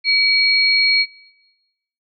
sine tone pair together, 2276 / 4297 Hz, C#7 / C8, +45 / +45 cents, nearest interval major seventh, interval 1100 cents, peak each -15 dBFS, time 0.04-1.06 s, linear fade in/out 50 ms, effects noise-tail reverb RT60 1.0 s tail -19 dB re dry + MP3 48 kbps

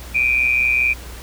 sine tone pair together, 2349 / 2474 Hz, D7 / D#7, 0 / -10 cents, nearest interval minor second, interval 90 cents, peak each -17 dBFS, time 0.14-0.94 s, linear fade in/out 20 ms, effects added 60 Hz sine -33 dBFS peak until 1.22 s + pink hiss -38 dBFS RMS until 1.22 s

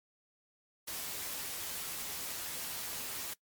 white noise with comb filter, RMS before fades -40 dBFS, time 0.87-3.34 s, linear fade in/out 10 ms, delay 12 ms, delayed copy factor +0.5, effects noise-tail reverb RT60 0.1 s tail -22 dB re dry + MP3 96 kbps

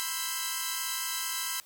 5% pulse chord, C major seventh, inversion third, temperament equal with one note detuned, 987.8 / 1046.5 / 1318.5 / 1587.1 Hz, B5 / C6 / E6 / G6, 0 / 0 / 0 / +21 cents, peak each -25 dBFS, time 0-1.6 s, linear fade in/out 0 ms, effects white hiss -57 dBFS RMS until 1.65 s

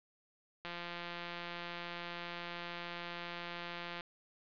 click train, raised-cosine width 0.3 ms, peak -27 dBFS, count 582, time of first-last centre 0.65-4.008 s, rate 173 Hz, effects resampled to 11025 Hz + 10-bit

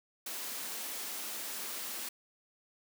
white high-pass noise, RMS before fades -40 dBFS, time 0.26-2.09 s, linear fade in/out 5 ms, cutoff 190 Hz, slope 96 dB/octave, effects none

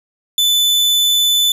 40% pulse tone, 3503 Hz, A7, 8 cents flat, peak -10 dBFS, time 0.38-1.52 s, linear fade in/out 2 ms, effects 8-bit

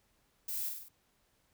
violet noise with echo, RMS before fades -38 dBFS, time 0.48-0.69 s, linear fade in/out 5 ms, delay 49 ms, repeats 4, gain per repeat -4 dB, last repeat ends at 0.886 s, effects pink hiss -73 dBFS RMS until 1.53 s

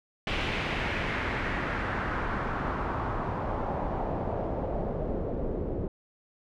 pink noise with low-pass filter sweep, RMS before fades -31 dBFS, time 0.27-5.88 s, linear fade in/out 2 ms, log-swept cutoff 2900 to 420 Hz, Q 2, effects none

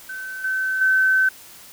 sine tone with level steps, 1532 Hz, G6, 40 cents flat, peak -29 / -20 / -14 dBFS, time 0.09-1.29 s, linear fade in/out 5 ms, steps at 0.44 / 0.81 s, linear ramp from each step 5 ms, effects white hiss -44 dBFS RMS until 1.72 s

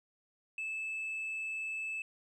sine tone with tanh clipping, 2619 Hz, E7, 12 cents flat, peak -36 dBFS, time 0.58-2.02 s, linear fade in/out 2 ms, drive 1 dB, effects none

